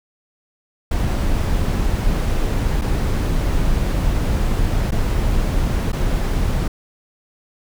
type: noise with dropouts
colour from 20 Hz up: brown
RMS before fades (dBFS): -18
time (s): 0.91-6.68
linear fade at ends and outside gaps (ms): 5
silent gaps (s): 2.814-2.818 / 4.909-4.919 / 5.919-5.929
effects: none